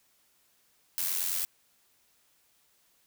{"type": "noise with amplitude modulation", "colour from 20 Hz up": "blue", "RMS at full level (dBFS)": -28, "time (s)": [0.98, 1.45], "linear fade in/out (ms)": 0, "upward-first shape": "sine", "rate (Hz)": 89.4, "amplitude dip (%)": 65, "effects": ["white hiss -68 dBFS RMS until 3.06 s"]}